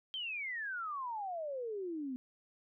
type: exponential sweep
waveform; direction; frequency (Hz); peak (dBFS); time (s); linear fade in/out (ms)
sine; down; 3200 to 246.9; -37; 0.14-2.16; 0
effects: none